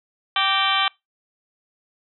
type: harmonic tone with a mistuned harmonic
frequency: 389.9 Hz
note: G4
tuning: 9 cents flat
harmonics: 2 / 3 / 4 / 5 / 6 / 7 / 8 / 9 / 10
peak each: -26 / -23 / -28 / -31 / -26 / -32 / -23 / -27 / -31 dBFS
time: 0.36-0.88 s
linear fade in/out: 2 ms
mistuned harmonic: 5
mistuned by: -84 cents
effects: noise-tail reverb RT60 0.2 s tail -25 dB re dry